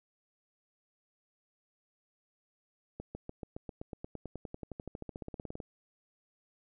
accelerating click train, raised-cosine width 2 ms, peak -27 dBFS, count 30, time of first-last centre 3-5.602 s, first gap 150 ms, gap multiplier 0.96, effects none

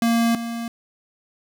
square tone pair in turn, 231.7 / 232.6 Hz, A#3 / A#3, -10 / -4 cents, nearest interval unison, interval 6 cents, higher second, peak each -17 / -27 dBFS, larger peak first, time 0.02-0.35 / 0.35-0.68 s, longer neither, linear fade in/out 2 ms, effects none

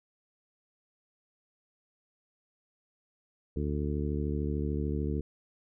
harmonic tone, 73.42 Hz, D2, in tune, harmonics 1 / 2 / 3 / 4 / 5 / 6, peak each -32 / -35 / -37 / -38 / -39 / -40 dBFS, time 3.56-5.21 s, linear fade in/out 5 ms, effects none

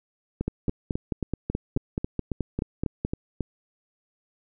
two click trains, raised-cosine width 3 ms, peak -14 / -13 dBFS, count 12 / 13, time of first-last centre 0.41-3.407 / 0.48-3.05 s, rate 3.67 / 4.67 Hz, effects none

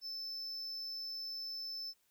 triangle tone, 5274 Hz, E8, in tune, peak -39 dBFS, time 0.01-1.94 s, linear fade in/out 50 ms, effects white hiss -75 dBFS RMS until 2.1 s

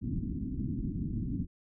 white low-pass noise, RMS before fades -34 dBFS, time 0.01-1.47 s, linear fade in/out 50 ms, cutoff 280 Hz, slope 48 dB/octave, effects none

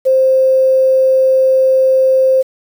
sine tone with quantisation, 525 Hz, C5, 6 cents sharp, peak -7 dBFS, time 0.05-2.43 s, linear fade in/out 20 ms, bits 6, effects none

